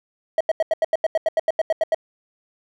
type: tone bursts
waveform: triangle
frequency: 642 Hz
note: E5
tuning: 46 cents flat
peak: -13 dBFS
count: 15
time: 0.38-1.946 s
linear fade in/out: 2 ms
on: 26 ms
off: 84 ms
effects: none